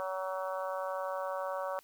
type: harmonic tone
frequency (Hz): 188.3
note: F#3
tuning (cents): +31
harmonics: 3 / 4 / 5 / 6 / 7 / 8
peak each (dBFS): -36 / -43 / -41 / -41 / -45 / -48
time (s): 0-1.79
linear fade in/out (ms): 0
effects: white hiss -63 dBFS RMS until 1.83 s